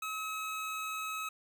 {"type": "tone", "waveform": "25% pulse", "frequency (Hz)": 1282, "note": "E6", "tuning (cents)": -49, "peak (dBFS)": -32, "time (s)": [0.02, 1.29], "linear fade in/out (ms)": 5, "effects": []}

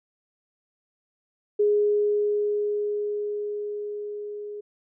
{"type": "tone with level ramp", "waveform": "sine", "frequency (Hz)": 415.3, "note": "G#4", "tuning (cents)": 0, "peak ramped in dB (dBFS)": [-17, -33], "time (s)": [1.59, 4.61], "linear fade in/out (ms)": 10, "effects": []}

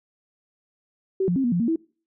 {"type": "tone with pitch steps", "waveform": "sine", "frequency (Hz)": [381.9, 175.9, 267.7, 240, 174.3, 232.1, 326.2], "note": ["G4", "F3", "C4", "B3", "F3", "A#3", "E4"], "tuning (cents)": [-45, 13, 40, -49, -3, -7, -18], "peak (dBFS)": -19, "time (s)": [1.2, 1.76], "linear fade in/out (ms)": 5, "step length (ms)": 80, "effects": ["noise-tail reverb RT60 0.4 s tail -24 dB re dry"]}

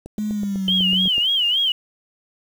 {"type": "click train", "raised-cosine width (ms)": 2, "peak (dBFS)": -21, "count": 10, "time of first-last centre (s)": [0.06, 1.181], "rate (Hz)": 8.03}
{"type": "tone with pitch glide", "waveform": "sine", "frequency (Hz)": [211.9, 186.61], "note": ["G#3", "F#3"], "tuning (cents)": [35, 15], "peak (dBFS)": -21, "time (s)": [0.18, 1.08], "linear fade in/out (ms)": 2, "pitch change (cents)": -220, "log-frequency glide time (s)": [0.31, 0.7]}
{"type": "tone with vibrato", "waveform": "sine", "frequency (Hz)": 3043, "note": "F#7", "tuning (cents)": 48, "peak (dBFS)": -16, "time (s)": [0.68, 1.72], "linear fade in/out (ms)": 2, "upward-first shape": "sine", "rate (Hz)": 3.5, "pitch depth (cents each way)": 140}
{"effects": ["7-bit"]}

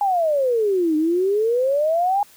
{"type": "exponential two-way sweep", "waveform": "sine", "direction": "down then up", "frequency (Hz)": [830.6, 302.6, 830.6], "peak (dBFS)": -16, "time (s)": [0.01, 2.23], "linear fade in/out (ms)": 2, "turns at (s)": 0.96, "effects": ["white hiss -50 dBFS RMS until 2.36 s"]}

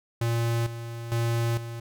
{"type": "tone with tremolo", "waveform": "square", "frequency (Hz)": 116.54, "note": "A#2", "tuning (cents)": 0, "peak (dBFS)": -24, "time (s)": [0.21, 1.8], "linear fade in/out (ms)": 5, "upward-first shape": "square", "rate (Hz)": 1.1, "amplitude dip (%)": 70, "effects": []}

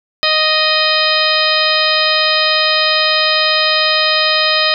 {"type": "harmonic tone with a mistuned harmonic", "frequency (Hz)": 622.3, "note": "D#5", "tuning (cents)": 0, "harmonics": [1, 2, 3, 4, 5, 6, 7, 8], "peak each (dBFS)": [-19, -19, -19, -19, -19, -19, -19, -19], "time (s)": [0.23, 4.74], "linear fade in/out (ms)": 0, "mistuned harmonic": 7, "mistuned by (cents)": -91, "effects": []}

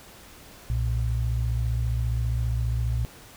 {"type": "tone pair together", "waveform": "sine", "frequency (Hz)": [61.74, 116.64], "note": ["B1", "A#2"], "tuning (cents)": [0, 1], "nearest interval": "major seventh", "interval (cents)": 1101, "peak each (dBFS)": [-25, -26], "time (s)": [0.7, 3.05], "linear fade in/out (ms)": 0, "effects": ["pink hiss -48 dBFS RMS until 3.36 s"]}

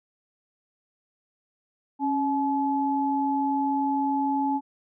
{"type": "tone pair together", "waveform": "sine", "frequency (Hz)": [275.3, 856.5], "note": ["C#4", "A5"], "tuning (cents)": [-12, -47], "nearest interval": "octave + minor sixth", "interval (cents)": 1965, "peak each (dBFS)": -25, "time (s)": [1.99, 4.61], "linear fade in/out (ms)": 50, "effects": []}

